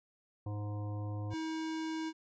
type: harmonic tone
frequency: 103.9 Hz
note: G#2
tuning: 1 cent sharp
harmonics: 1 / 3 / 5 / 7 / 9 / 10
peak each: -36 / -46 / -50 / -53 / -55 / -56 dBFS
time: 0.46-1.34 s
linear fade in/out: 5 ms
type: tone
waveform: square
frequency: 319.2 Hz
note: D#4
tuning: 44 cents sharp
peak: -36 dBFS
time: 1.3-2.13 s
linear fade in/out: 50 ms
effects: resampled to 16000 Hz